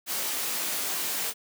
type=noise with comb filter; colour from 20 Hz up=white; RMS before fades=-30 dBFS; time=0.06-1.34 s; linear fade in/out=50 ms; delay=19 ms; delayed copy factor=-0.55; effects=high-pass 200 Hz 12 dB/octave